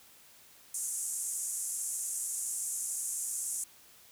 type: band-pass noise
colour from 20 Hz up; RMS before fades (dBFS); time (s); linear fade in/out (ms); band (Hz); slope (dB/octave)
pink; -36; 0.74-3.64; 5; 6800 to 11000; 48
effects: white hiss -58 dBFS RMS until 4.11 s